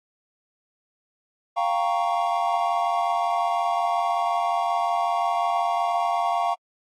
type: chord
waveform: triangle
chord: G half-diminished seventh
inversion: third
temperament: equal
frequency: 698.5 / 784 / 932.3 / 1108.7 Hz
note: F5 / G5 / Bb5 / Db6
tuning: 0 / 0 / 0 / 0 cents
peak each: -22 / -26 / -26 / -26 dBFS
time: 1.56-6.55 s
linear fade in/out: 20 ms
effects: AAC 32 kbps